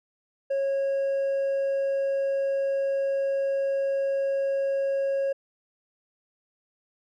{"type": "tone with hard clipping", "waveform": "sine", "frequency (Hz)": 548, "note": "C#5", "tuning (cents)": -20, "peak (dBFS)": -24, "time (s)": [0.5, 5.33], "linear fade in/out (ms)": 10, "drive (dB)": 2, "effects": []}